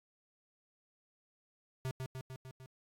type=tone with echo; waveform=square; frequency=130.81 Hz; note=C3; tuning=in tune; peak=-36 dBFS; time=1.85-1.91 s; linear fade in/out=0 ms; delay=150 ms; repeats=5; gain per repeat=-3 dB; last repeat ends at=2.66 s; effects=AAC 48 kbps